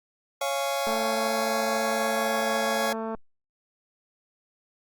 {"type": "chord", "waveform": "sawtooth", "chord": "Db major", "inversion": "none", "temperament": "just", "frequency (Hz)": [554.4, 693, 831.5], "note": ["Db5", "F5", "Ab5"], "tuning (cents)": [0, -14, 2], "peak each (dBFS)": [-24, -27, -28], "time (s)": [0.41, 2.93], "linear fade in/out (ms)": 5}
{"type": "click train", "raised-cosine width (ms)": 1, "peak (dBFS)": -20, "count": 509, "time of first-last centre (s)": [0.87, 3.148], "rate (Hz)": 223}
{"effects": ["Opus 48 kbps"]}